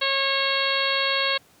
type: harmonic tone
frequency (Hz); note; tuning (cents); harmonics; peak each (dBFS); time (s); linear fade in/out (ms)
546; C#5; -26; 1 / 2 / 3 / 4 / 5 / 6 / 7 / 8; -29 / -29 / -29 / -29 / -29 / -29 / -29 / -29; 0.01-1.38; 10
effects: pink hiss -56 dBFS RMS until 1.6 s + high-pass 100 Hz 12 dB/octave